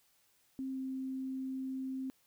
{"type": "tone with pitch glide", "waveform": "sine", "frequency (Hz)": [265, 263.2], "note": ["C4", "C4"], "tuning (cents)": [22, 10], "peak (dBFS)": -36, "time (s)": [0.59, 2.1], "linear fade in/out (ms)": 0, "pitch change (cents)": -12, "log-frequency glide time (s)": [0.71, 0.78], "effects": ["white hiss -71 dBFS RMS until 2.26 s"]}